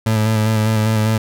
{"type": "tone with vibrato", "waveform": "30% pulse", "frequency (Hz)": 109.2, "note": "A2", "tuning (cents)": -13, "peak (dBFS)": -11, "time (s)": [0.06, 1.18], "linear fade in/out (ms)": 5, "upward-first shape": "square", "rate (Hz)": 5, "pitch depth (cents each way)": 22, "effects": []}